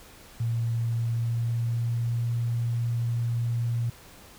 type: tone with pitch glide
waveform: sine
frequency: 116 to 117.96 Hz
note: A#2 to A#2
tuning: -8 to +21 cents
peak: -24 dBFS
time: 0.4-3.9 s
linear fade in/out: 5 ms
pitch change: +29 cents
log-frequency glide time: 0.9-2.18 s
effects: pink hiss -50 dBFS RMS until 4.38 s